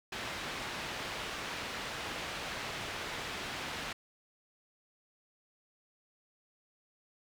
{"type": "low-pass noise", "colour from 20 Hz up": "white", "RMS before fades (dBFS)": -40, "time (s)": [0.12, 3.93], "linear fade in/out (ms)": 5, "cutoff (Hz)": 3000, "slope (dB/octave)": 12, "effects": []}